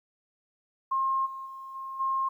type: tone with level steps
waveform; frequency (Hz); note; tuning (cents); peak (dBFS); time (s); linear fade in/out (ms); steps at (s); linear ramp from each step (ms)
sine; 1068; C6; +35; -24 / -36 / -39 / -35 / -25; 0.91-2.29; 10; 1.25 / 1.45 / 1.74 / 1.99; 20
effects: 11-bit